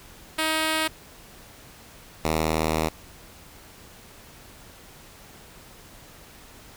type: tone pair in turn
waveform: 5% pulse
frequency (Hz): 315.9 / 79.19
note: D#4 / D#2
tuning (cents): +26 / +31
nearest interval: 2 octaves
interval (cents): 2395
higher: first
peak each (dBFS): -11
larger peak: neither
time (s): 0.38-0.88 / 2.24-2.89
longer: second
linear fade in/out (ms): 10
effects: pink hiss -48 dBFS RMS until 6.76 s